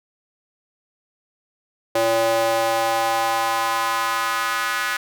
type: tone with high-pass filter sweep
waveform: square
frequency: 113.8 Hz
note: A#2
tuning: 41 cents flat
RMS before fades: -21 dBFS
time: 1.95-4.97 s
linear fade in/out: 5 ms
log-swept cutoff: 510 to 1500 Hz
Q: 2.7
effects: none